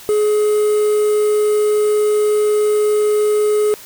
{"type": "tone with quantisation", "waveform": "triangle", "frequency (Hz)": 421.7, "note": "G#4", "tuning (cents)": 26, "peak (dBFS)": -10, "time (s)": [0.09, 3.74], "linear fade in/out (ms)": 0, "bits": 5, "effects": ["white hiss -38 dBFS RMS until 3.85 s"]}